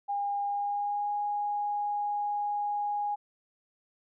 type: tone with pitch glide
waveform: sine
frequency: 810 to 824.6 Hz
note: G#5 to G#5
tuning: -43 to -13 cents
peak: -28 dBFS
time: 0.08-3.16 s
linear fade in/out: 20 ms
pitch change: +30 cents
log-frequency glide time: 0.46-1.12 s
effects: none